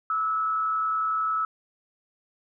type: tone with frequency modulation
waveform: sine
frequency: 1300 Hz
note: E6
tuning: 24 cents flat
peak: -23 dBFS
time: 0.1-1.45 s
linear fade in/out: 2 ms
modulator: 131 Hz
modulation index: 0.34
effects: none

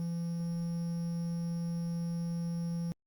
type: tone with quantisation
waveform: triangle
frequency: 169.3 Hz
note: E3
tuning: 46 cents sharp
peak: -30 dBFS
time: 0-2.92 s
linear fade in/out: 0 ms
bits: 9
effects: Opus 32 kbps

